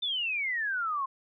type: exponential sweep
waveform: sine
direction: down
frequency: 3599 to 1046.5 Hz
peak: -28 dBFS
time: 0.02-1.06 s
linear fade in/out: 10 ms
effects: none